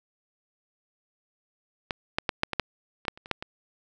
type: clicks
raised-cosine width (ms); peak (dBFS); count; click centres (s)
0.3; -12 / -8 / -8 / -6 / -13 / -7 / -25 / -6 / -30 / -26 / -9 / -19; 12; 1.908 / 2.185 / 2.292 / 2.434 / 2.533 / 2.597 / 3.052 / 3.082 / 3.175 / 3.259 / 3.313 / 3.425
effects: none